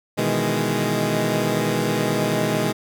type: chord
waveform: 15% pulse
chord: E major seventh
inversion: second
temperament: equal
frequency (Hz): 123.47 / 155.56 / 164.81 / 207.7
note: B2 / D#3 / E3 / G#3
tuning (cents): 0 / 0 / 0 / 0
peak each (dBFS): -19 / -19 / -22 / -17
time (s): 0.17-2.73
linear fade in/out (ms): 20
effects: none